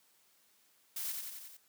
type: noise with echo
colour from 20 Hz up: blue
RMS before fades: -39 dBFS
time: 0.96-1.12 s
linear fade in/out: 5 ms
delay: 90 ms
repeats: 5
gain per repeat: -3 dB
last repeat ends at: 1.57 s
effects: white hiss -69 dBFS RMS until 1.68 s + high-pass 150 Hz 12 dB/octave